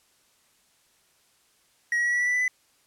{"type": "tone with pitch steps", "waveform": "triangle", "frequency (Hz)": [1900, 1914.3, 1928.7, 1943.3, 1957.9, 1972.7, 1987.6, 2003], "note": ["A#6", "A#6", "B6", "B6", "B6", "B6", "B6", "B6"], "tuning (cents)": [33, 45, -42, -28, -16, -2, 11, 24], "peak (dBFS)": -20, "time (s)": [1.92, 2.48], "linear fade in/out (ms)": 2, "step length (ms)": 70, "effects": ["white hiss -64 dBFS RMS until 2.86 s", "low-pass 11000 Hz 12 dB/octave"]}